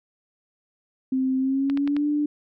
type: tone with pitch glide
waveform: sine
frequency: 261.6 to 295.3 Hz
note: C4 to D4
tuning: 0 to +10 cents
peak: -20 dBFS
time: 1.12-2.26 s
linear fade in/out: 5 ms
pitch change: +210 cents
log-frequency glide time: 1.38-2.07 s
type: clicks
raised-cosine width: 0.3 ms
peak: -19 dBFS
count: 4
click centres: 1.699 / 1.774 / 1.876 / 1.966 s
effects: none